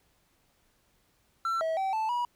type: tone with pitch steps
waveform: triangle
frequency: 1346 / 646 / 770 / 878 / 968 Hz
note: E6 / E5 / G5 / A5 / B5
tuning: +36 / -35 / -31 / -4 / -35 cents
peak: -25 dBFS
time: 1.45-2.25 s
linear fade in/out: 2 ms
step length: 160 ms
effects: pink hiss -69 dBFS RMS until 2.35 s